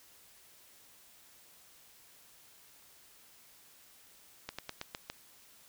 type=slowing click train; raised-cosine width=0.2 ms; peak=-21 dBFS; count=6; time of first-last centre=4.49-5.1 s; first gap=96 ms; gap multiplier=1.12; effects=white hiss -60 dBFS RMS until 5.68 s